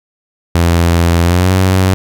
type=tone with pitch glide; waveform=sawtooth; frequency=85 to 93.77 Hz; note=F2 to F#2; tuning=-46 to +24 cents; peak=-4 dBFS; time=0.55-1.94 s; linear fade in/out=0 ms; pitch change=+170 cents; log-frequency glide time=1.23-1.52 s; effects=none